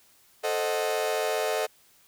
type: chord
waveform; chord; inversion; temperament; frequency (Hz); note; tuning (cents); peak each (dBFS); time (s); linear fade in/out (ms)
40% pulse; A diminished seventh; none; equal with one note detuned; 440 / 527.5 / 622.3 / 740; A4 / C5 / Eb5 / Gb5; 0 / +14 / 0 / 0; -29 / -32 / -29 / -32; 0.43-1.67; 20
effects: white hiss -60 dBFS RMS until 2.07 s